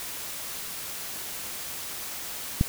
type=click; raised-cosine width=5 ms; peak=-8 dBFS; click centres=2.611 s; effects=white hiss -36 dBFS RMS until 2.68 s